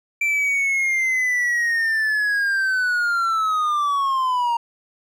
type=linear sweep; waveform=triangle; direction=down; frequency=2349 to 927 Hz; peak=-16 dBFS; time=0.21-4.57 s; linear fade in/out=5 ms; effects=none